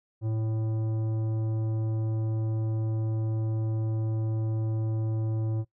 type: tone with tanh clipping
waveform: sine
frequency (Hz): 110.5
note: A2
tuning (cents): +8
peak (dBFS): -28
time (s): 0.21-5.65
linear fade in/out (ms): 50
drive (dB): 12
effects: noise-tail reverb RT60 0.1 s tail -19 dB re dry